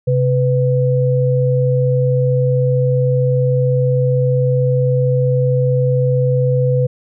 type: tone pair together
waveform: sine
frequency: 132.2 / 498.7 Hz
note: C3 / B4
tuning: +18 / +17 cents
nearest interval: octave + major seventh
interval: 2299 cents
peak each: -13 / -16 dBFS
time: 0.07-6.87 s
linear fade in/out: 10 ms
effects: none